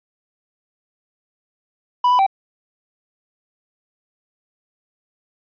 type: tone with pitch steps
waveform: triangle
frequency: 986 / 994 / 777 Hz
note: B5 / B5 / G5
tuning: -3 / +11 / -16 cents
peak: -10 dBFS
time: 2.04-2.265 s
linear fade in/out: 5 ms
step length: 75 ms
effects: resampled to 11025 Hz